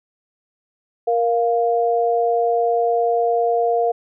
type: tone pair together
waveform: sine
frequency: 468.6 / 698.5 Hz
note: A#4 / F5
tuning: +9 / 0 cents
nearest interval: perfect fifth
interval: 691 cents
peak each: -18 dBFS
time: 1.07-3.92 s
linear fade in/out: 10 ms
effects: none